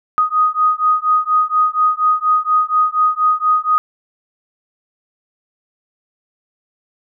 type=beating tone pair; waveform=sine; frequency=1244.5 / 1248.7 Hz; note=D#6 / D#6; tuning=0 / +6 cents; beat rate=4.2 Hz; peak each=-15 dBFS; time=0.18-3.78 s; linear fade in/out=0 ms; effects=none